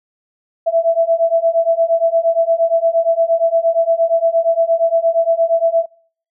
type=beating tone pair; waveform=sine; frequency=659.3 / 667.9 Hz; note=E5 / E5; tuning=0 / +23 cents; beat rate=8.6 Hz; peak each=-14 dBFS; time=0.66-5.86 s; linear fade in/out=20 ms; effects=noise-tail reverb RT60 0.5 s tail -24 dB re dry